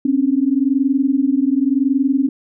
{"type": "tone pair together", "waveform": "sine", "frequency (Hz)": [261.6, 282.5], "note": ["C4", "C#4"], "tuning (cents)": [0, 33], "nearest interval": "minor second", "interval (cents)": 133, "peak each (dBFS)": -16, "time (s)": [0.05, 2.29], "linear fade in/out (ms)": 5, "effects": []}